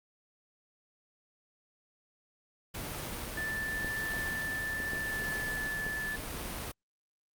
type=noise with tremolo; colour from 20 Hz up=pink; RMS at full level=-38 dBFS; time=2.74-6.72 s; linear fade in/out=10 ms; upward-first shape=triangle; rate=0.87 Hz; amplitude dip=30%
type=tone with pitch glide; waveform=sine; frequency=1760 to 1741.8 Hz; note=A6 to A6; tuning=0 to -18 cents; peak=-33 dBFS; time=3.37-6.16 s; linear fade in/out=5 ms; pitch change=-18 cents; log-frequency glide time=5.04-5.3 s
type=clicks; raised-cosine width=2 ms; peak=-25 dBFS; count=4; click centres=3.846 / 4.802 / 4.934 / 5.865 s
effects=Opus 48 kbps